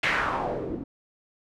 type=noise with low-pass filter sweep; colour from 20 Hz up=white; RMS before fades=-28 dBFS; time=0.03-0.84 s; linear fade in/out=5 ms; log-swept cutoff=2500 to 240 Hz; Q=2.7; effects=none